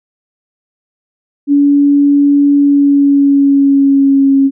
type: tone with pitch glide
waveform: sine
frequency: 285 to 273.2 Hz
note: C#4 to C#4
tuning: +48 to -25 cents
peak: -5 dBFS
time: 1.47-4.51 s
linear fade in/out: 50 ms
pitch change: -73 cents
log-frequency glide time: 2.55-4.38 s
effects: none